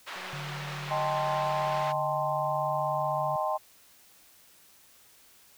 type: band-pass noise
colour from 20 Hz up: pink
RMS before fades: -40 dBFS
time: 0.06-1.93 s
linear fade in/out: 20 ms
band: 890 to 3300 Hz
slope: 12 dB/octave
type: click train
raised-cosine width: 1 ms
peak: -38 dBFS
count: 308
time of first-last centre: 0.16-1.828 s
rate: 184 Hz
type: tone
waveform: sine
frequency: 145.7 Hz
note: D3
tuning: 13 cents flat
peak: -37 dBFS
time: 0.33-3.36 s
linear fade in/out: 0 ms
type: chord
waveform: sine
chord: A half-diminished seventh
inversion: second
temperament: equal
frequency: 622.3 / 784 / 880 / 1046.5 Hz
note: Eb5 / G5 / A5 / C6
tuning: 0 / 0 / 0 / 0 cents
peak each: -31 / -32 / -34 / -32 dBFS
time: 0.9-3.58 s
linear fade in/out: 20 ms
effects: white hiss -58 dBFS RMS until 5.57 s